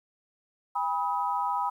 sine tone cluster, 808 / 981 / 1267 Hz, G#5 / B5 / D#6, -48 / -12 / +31 cents, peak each -31 / -28 / -33 dBFS, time 0.75-1.7 s, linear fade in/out 10 ms, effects 10-bit

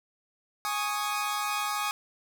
sawtooth chord, Ab suspended fourth, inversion none, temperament equal, 830.6 / 1108.7 / 1244.5 Hz, Ab5 / Db6 / Eb6, 0 / 0 / 0 cents, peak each -29 / -31 / -28 dBFS, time 0.65-1.91 s, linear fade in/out 0 ms, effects none

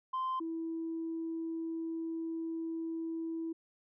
sine tone pair in turn, 1040 / 327.6 Hz, C6 / E4, -11 / -11 cents, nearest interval octave + minor sixth, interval 2000 cents, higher first, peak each -30 / -34 dBFS, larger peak first, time 0.13-0.4 / 0.4-3.53 s, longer second, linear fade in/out 10 ms, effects tanh soft clip ceiling -30 dBFS

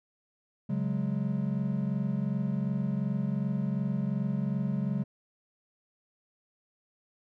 triangle chord, C# suspended fourth, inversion none, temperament equal, 138.59 / 185 / 207.7 Hz, C#3 / F#3 / G#3, 0 / 0 / 0 cents, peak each -30 dBFS, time 0.69-5.04 s, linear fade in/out 10 ms, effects none

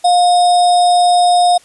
sine tone with sample-and-hold, 709 Hz, F5, 26 cents sharp, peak -7 dBFS, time 0.04-1.58 s, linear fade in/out 10 ms, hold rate 4410 Hz, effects white hiss -47 dBFS RMS until 1.64 s + resampled to 24000 Hz

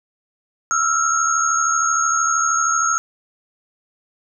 sine tone cluster, 1309 / 1382 / 6560 Hz, E6 / F6 / G#8, -13 / -19 / -22 cents, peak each -20 dBFS, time 0.71-2.98 s, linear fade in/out 0 ms, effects none

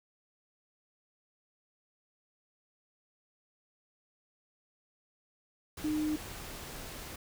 sine tone in noise, 305.6 Hz, D#4, 31 cents flat, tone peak -29 dBFS, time 5.84-6.16 s, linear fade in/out 5 ms, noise pink, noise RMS -44 dBFS, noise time 5.77-7.16 s, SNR +12 dB, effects none

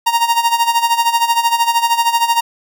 45% pulse tone with tremolo, 932.3 Hz, A#5, in tune, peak -9 dBFS, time 0.06-2.41 s, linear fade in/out 10 ms, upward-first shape sine, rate 13 Hz, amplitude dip 75%, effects none

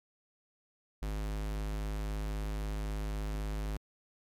square tone, 51.91 Hz, G#1, in tune, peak -34 dBFS, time 1.02-3.77 s, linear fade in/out 5 ms, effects MP3 96 kbps

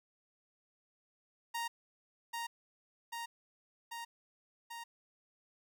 sawtooth tone with echo, 932.3 Hz, A#5, in tune, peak -32 dBFS, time 1.54-1.68 s, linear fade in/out 10 ms, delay 790 ms, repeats 4, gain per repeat -2 dB, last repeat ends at 4.84 s, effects none

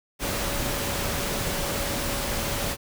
sine tone in noise, 564 Hz, C#5, 30 cents sharp, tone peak -36 dBFS, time 0.19-2.77 s, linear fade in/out 50 ms, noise pink, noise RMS -28 dBFS, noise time 0.19-2.77 s, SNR -11 dB, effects none

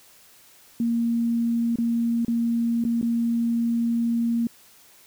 sine tone with dropouts, 233.1 Hz, A#3, in tune, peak -20 dBFS, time 0.8-4.47 s, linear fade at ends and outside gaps 2 ms, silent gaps 1.758-1.785 / 2.249-2.281 / 2.84-2.85 / 3.014-3.027 s, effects white hiss -53 dBFS RMS until 5.06 s

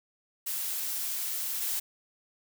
blue noise with level steps, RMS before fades -33 / -31 dBFS, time 0.46-1.8 s, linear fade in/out 10 ms, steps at 1.61 s, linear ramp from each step 20 ms, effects none

